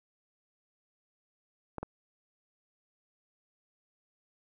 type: clicks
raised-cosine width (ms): 1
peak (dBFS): -22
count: 2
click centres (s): 1.783 / 1.83
effects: none